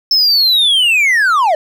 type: linear sweep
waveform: triangle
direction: down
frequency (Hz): 5310 to 587.3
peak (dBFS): -7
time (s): 0.11-1.55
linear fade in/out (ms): 2
effects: none